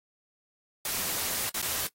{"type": "noise with dropouts", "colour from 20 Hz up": "white", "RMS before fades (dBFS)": -31, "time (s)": [0.85, 1.87], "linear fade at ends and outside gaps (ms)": 2, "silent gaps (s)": [[1.494, 1.543], [1.618, 1.625]], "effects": ["noise-tail reverb RT60 0.1 s tail -19 dB re dry", "AAC 48 kbps"]}